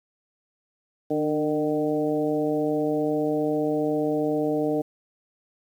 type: harmonic tone with a mistuned harmonic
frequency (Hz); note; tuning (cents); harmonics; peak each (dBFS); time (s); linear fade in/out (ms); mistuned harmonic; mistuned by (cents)
152.5; D#3; -34; 1 / 2 / 3 / 4 / 5; -35 / -25 / -26 / -29 / -34; 1.1-4.82; 10; 2; -29
effects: 9-bit